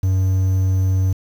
triangle tone with quantisation, 94.2 Hz, F#2, 32 cents sharp, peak -12 dBFS, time 0.03-1.13 s, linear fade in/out 5 ms, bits 7, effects none

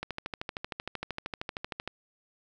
click train, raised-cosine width 0.3 ms, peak -18 dBFS, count 25, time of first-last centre 0.03-1.876 s, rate 13 Hz, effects none

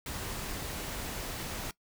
pink noise, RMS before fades -38 dBFS, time 0.06-1.71 s, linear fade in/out 2 ms, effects noise-tail reverb RT60 0.1 s tail -20 dB re dry

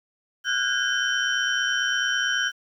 sine tone cluster, 1395 / 1490 / 1619 / 3070 / 5700 Hz, F6 / F#6 / G#6 / G7 / F8, -2 / +12 / -45 / -37 / +34 cents, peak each -34 / -26 / -26 / -27 / -34 dBFS, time 0.44-2.52 s, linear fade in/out 50 ms, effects 9-bit

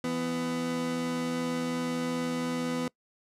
30% pulse tone pair together, 166.9 / 249.6 Hz, E3 / B3, +22 / +19 cents, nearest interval perfect fifth, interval 697 cents, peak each -34 / -27 dBFS, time 0.04-2.88 s, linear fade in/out 2 ms, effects noise-tail reverb RT60 0.1 s tail -23 dB re dry + low-pass 10000 Hz 12 dB/octave

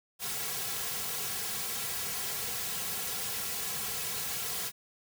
white noise with comb filter, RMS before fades -35 dBFS, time 0.19-4.72 s, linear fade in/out 50 ms, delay 3.3 ms, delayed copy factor -0.95, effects none

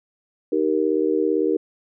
sine chord, Eb major, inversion none, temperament just, 311.1 / 388.9 / 466.7 Hz, Eb4 / G4 / Bb4, 0 / -14 / +2 cents, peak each -22 dBFS, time 0.52-1.57 s, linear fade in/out 5 ms, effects none

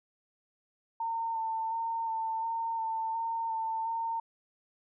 sine tone with vibrato, 904 Hz, A5, 47 cents sharp, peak -30 dBFS, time 1-4.2 s, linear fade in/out 5 ms, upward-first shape square, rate 1.4 Hz, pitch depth 16 cents each way, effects none

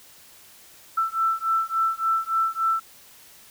sine beating tone pair, 1329 / 1332.5 Hz, E6 / E6, +14 / +18 cents, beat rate 3.5 Hz, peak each -24 dBFS, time 0.97-2.8 s, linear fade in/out 10 ms, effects white hiss -50 dBFS RMS until 3.5 s

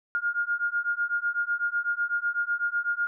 sine beating tone pair, 1414 / 1422 Hz, F6 / F6, +21 / +31 cents, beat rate 8 Hz, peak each -28 dBFS, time 0.15-3.07 s, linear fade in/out 0 ms, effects none

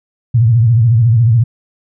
sine tone with vibrato, 115.7 Hz, A#2, 13 cents flat, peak -6 dBFS, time 0.34-1.44 s, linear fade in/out 10 ms, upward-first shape sine, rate 14 Hz, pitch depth 130 cents each way, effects none

